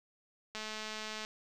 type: click train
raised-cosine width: 0.2 ms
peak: -24 dBFS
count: 152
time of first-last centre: 0.55-1.249 s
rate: 216 Hz
effects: none